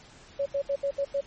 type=tone bursts at uneven times; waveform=sine; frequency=559 Hz; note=C#5; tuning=14 cents sharp; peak=-24 dBFS; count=6; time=0.39-0.46 / 0.54-0.62 / 0.69-0.76 / 0.83-0.91 / 0.98-1.05 / 1.14-1.21 s; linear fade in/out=10 ms; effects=pink hiss -52 dBFS RMS until 1.26 s + MP3 32 kbps